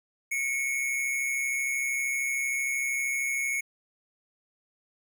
square tone pair together, 2191 / 2324 Hz, C#7 / D7, -21 / -19 cents, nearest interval minor second, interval 102 cents, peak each -28 / -37 dBFS, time 0.31-3.61 s, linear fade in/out 10 ms, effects none

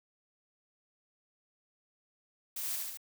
blue noise with echo, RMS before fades -38 dBFS, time 2.56-2.76 s, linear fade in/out 5 ms, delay 71 ms, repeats 3, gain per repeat -2 dB, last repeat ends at 2.973 s, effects none

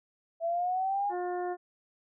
sine linear sweep, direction up, 659 to 830.6 Hz, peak -27 dBFS, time 0.4-1.14 s, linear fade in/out 50 ms
harmonic tone, 357.1 Hz, F4, 39 cents sharp, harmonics 1 / 2 / 3 / 4 / 5, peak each -33 / -34 / -46 / -48 / -49 dBFS, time 1.09-1.57 s, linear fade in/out 50 ms
effects none

